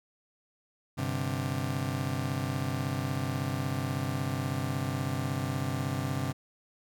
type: chord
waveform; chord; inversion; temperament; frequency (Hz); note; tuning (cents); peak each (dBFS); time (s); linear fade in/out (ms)
30% pulse; G suspended fourth; none; just; 98 / 130.67 / 147; G2 / C3 / D3; 0 / -2 / +2; -33 / -30 / -33; 0.97-6.33; 20
effects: none